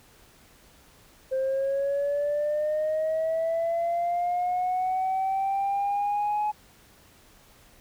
sine linear sweep, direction up, 523.3 to 846 Hz, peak -22 dBFS, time 1.31-6.52 s, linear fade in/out 20 ms, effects tanh soft clip ceiling -21 dBFS + pink hiss -56 dBFS RMS until 7.8 s

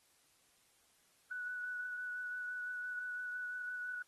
sine tone with vibrato, 1478 Hz, F#6, 2 cents flat, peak -39 dBFS, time 1.31-4.02 s, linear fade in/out 2 ms, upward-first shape sine, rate 5.9 Hz, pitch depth 14 cents each way, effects white hiss -71 dBFS RMS until 4.07 s + AAC 32 kbps

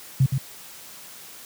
sine tone with echo, 133.2 Hz, C3, 31 cents sharp, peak -13 dBFS, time 0.2-0.26 s, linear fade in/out 5 ms, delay 120 ms, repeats 1, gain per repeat -6 dB, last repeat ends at 0.38 s, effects white hiss -43 dBFS RMS until 1.45 s + high-pass 80 Hz 12 dB/octave

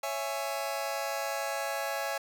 sawtooth chord, C# minor, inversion none, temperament just, 554.4 / 665.2 / 831.5 Hz, C#5 / E5 / G#5, 0 / +16 / +2 cents, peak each -32 / -32 / -32 dBFS, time 0.03-2.18 s, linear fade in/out 5 ms, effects none

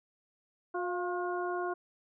harmonic tone with a mistuned harmonic, 358.4 Hz, F4, 45 cents sharp, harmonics 1 / 2 / 3 / 4, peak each -34 / -37 / -39 / -41 dBFS, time 0.74-1.74 s, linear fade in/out 10 ms, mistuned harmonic 2, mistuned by -39 cents, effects none

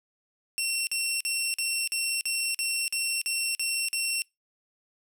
15% pulse tone bursts, 2719 Hz, F7, 47 cents flat, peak -19 dBFS, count 11, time 0.58-4.22 s, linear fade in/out 0 ms, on 290 ms, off 45 ms, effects noise-tail reverb RT60 0.2 s tail -25 dB re dry

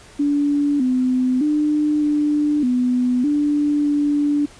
sine tone with pitch steps, 288.4 / 254.6 / 300 / 296.5 / 249 / 293.4 / 291.4 Hz, D4 / C4 / D4 / D4 / B3 / D4 / D4, -31 / -47 / +37 / +17 / +14 / -2 / -13 cents, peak -15 dBFS, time 0.19-4.46 s, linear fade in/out 10 ms, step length 610 ms, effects pink hiss -45 dBFS RMS until 4.59 s + resampled to 22050 Hz

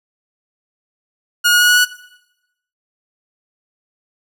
sawtooth tone with pitch steps, 1436 / 1445.2 / 1454.4 / 1463.6 / 1473 Hz, F6 / F#6 / F#6 / F#6 / F#6, +48 / -41 / -30 / -19 / -8 cents, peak -6 dBFS, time 1.44-1.855 s, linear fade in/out 20 ms, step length 83 ms, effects noise-tail reverb RT60 0.9 s tail -19 dB re dry

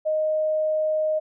sine tone, 621 Hz, D#5, 3 cents flat, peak -20 dBFS, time 0.05-1.2 s, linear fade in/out 20 ms, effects none

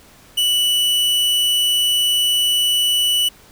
45% pulse tone, 2960 Hz, F#7, in tune, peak -14 dBFS, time 0.37-3.29 s, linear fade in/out 10 ms, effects pink hiss -47 dBFS RMS until 3.51 s

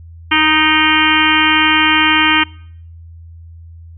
harmonic tone with a mistuned harmonic, 311.1 Hz, D#4, in tune, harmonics 1 / 3 / 4 / 5 / 6 / 7 / 8 / 9 / 10, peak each -18 / -18 / -18 / -18 / -18 / -18 / -18 / -18 / -18 dBFS, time 0.31-2.44 s, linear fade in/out 10 ms, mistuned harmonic 8, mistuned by -45 cents, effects noise-tail reverb RT60 0.7 s tail -26 dB re dry + added 83 Hz sine -33 dBFS peak until 3.97 s

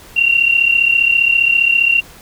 sine tone pair together, 2728 / 2763 Hz, F7 / F7, -41 / -19 cents, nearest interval unison, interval 22 cents, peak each -15 / -11 dBFS, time 0.16-2.01 s, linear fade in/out 10 ms, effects pink hiss -40 dBFS RMS until 2.21 s

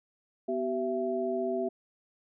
sine tone cluster, 248.6 / 382.5 / 667 Hz, B3 / G4 / E5, +12 / -42 / +20 cents, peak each -35 / -31 / -32 dBFS, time 0.48-1.69 s, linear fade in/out 10 ms, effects none

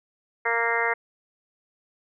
harmonic tone, 232.2 Hz, A#3, 7 cents flat, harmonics 2 / 3 / 4 / 5 / 6 / 7 / 8 / 9, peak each -29 / -32 / -29 / -33 / -31 / -31 / -28 / -28 dBFS, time 0.45-0.94 s, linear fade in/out 10 ms, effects none

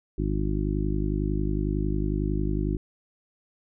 harmonic tone, 51 Hz, G#1, 31 cents flat, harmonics 1 / 2 / 3 / 4 / 5 / 6 / 7, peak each -27 / -33 / -31 / -34 / -36 / -32 / -34 dBFS, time 0.18-2.77 s, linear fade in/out 5 ms, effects none

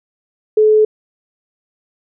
sine tone, 429.9 Hz, A4, 40 cents flat, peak -7 dBFS, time 0.57-0.85 s, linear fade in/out 5 ms, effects none

